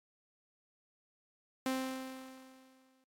sawtooth tone with exponential decay, 261.6 Hz, C4, in tune, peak -27 dBFS, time 1.66-3.04 s, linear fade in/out 2 ms, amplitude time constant 300 ms, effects noise-tail reverb RT60 0.2 s tail -23 dB re dry + AAC 64 kbps

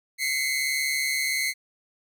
sawtooth tone pair together, 2046 / 2187 Hz, C7 / C#7, -39 / -24 cents, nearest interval minor second, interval 115 cents, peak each -23 / -24 dBFS, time 0.18-1.54 s, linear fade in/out 50 ms, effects none

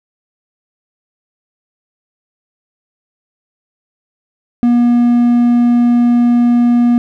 triangle tone, 240 Hz, B3, 49 cents flat, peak -5 dBFS, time 4.63-6.98 s, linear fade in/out 0 ms, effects none

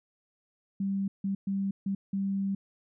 sine tone bursts at uneven times, 196 Hz, G3, in tune, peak -27 dBFS, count 5, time 0.8-1.08 / 1.24-1.35 / 1.47-1.71 / 1.86-1.95 / 2.13-2.55 s, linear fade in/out 5 ms, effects none

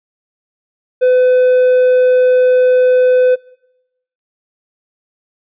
triangle tone, 505 Hz, B4, 39 cents sharp, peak -5 dBFS, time 1.01-3.36 s, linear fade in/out 20 ms, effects noise-tail reverb RT60 0.9 s tail -24 dB re dry + resampled to 8000 Hz

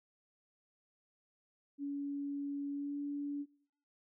sine tone with pitch glide, 283.2 to 286.8 Hz, C#4 to D4, +37 to -41 cents, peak -36 dBFS, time 1.78-3.46 s, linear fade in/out 50 ms, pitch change +22 cents, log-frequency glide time 2.71-2.98 s, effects noise-tail reverb RT60 0.6 s tail -22 dB re dry

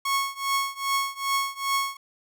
sawtooth tone with tremolo, 1100 Hz, C#6, 14 cents flat, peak -17 dBFS, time 0.05-1.97 s, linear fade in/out 5 ms, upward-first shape triangle, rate 2.5 Hz, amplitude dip 95%, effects none

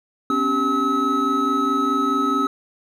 triangle tone cluster, 255.7 / 280.4 / 391.5 / 1289 Hz, C4 / C#4 / G4 / E6, -40 / +20 / -2 / -39 cents, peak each -24 / -21 / -26 / -18 dBFS, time 0.3-2.47 s, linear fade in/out 2 ms, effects none

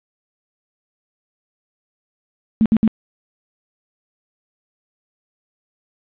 sine tone bursts, 220.6 Hz, A3, 5 cents sharp, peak -10 dBFS, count 3, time 2.61-2.877 s, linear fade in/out 0 ms, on 47 ms, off 63 ms, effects resampled to 8000 Hz + 8-bit

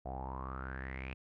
sawtooth tone with low-pass filter sweep, 65.41 Hz, C2, in tune, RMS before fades -42 dBFS, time 0.05-1.14 s, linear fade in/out 10 ms, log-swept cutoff 690 to 2600 Hz, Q 9.5, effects none

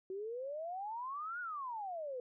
sine exponential two-way sweep, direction up then down, 370 to 1480 to 483.5 Hz, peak -39 dBFS, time 0.1-2.2 s, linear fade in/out 2 ms, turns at 1.4 s, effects none

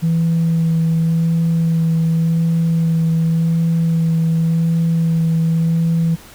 sine tone with vibrato, 164.4 Hz, E3, 4 cents flat, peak -11 dBFS, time 0.02-6.16 s, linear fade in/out 20 ms, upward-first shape sine, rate 0.89 Hz, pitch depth 13 cents each way, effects tanh soft clip ceiling -10 dBFS + pink hiss -41 dBFS RMS until 6.34 s

